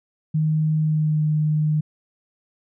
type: tone with pitch glide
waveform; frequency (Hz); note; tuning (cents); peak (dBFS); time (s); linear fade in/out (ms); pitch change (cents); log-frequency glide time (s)
sine; 155.56 to 152.98; D#3 to D#3; 0 to -29; -17; 0.34-1.81; 10; -29; 0.79-1.21
effects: none